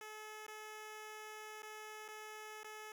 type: tone with dropouts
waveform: 10% pulse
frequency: 429.4 Hz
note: A4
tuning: 42 cents flat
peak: -40 dBFS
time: 0.01-2.92 s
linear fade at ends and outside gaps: 2 ms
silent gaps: 0.466-0.48 / 1.622-1.63 / 2.081-2.086 / 2.633-2.644 s
effects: none